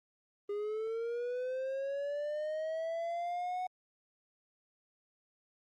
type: linear sweep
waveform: triangle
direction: up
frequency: 405.7 to 740 Hz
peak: -32 dBFS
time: 0.49-3.67 s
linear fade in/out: 5 ms
effects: Opus 24 kbps